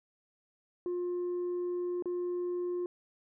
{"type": "tone with dropouts", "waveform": "sine", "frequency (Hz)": 354.7, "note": "F4", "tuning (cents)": 27, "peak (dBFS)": -29, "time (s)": [0.86, 2.86], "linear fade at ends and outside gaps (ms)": 1, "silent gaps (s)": [2.024, 2.057], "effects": ["tanh soft clip ceiling -30 dBFS"]}